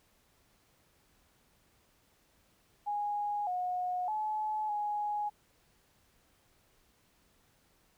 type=tone with pitch steps; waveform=sine; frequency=826 / 725 / 857 / 833 Hz; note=G#5 / F#5 / A5 / G#5; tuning=-10 / -35 / -46 / +5 cents; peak=-31 dBFS; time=2.86-5.3 s; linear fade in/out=20 ms; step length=610 ms; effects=pink hiss -69 dBFS RMS until 7.97 s